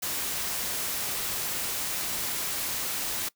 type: noise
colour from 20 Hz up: white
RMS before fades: -31 dBFS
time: 0.02-3.29 s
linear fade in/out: 10 ms
effects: noise-tail reverb RT60 0.1 s tail -21 dB re dry